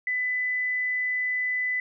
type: tone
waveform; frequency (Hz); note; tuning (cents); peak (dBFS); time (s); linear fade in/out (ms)
sine; 2000; B6; +21; -24; 0.07-1.8; 2
effects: none